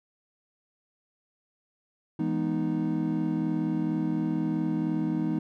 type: chord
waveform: triangle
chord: E major seventh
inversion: none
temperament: equal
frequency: 164.81 / 207.7 / 246.9 / 311.1 Hz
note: E3 / G#3 / B3 / D#4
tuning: 0 / 0 / 0 / 0 cents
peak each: -29 / -31 / -30 / -27 dBFS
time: 2.19-5.39 s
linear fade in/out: 5 ms
effects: none